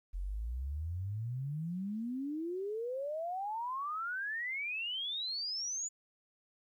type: exponential sweep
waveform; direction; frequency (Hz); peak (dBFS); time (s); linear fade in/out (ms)
sine; up; 42.76 to 7040; -35; 0.13-5.89; 20
effects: 12-bit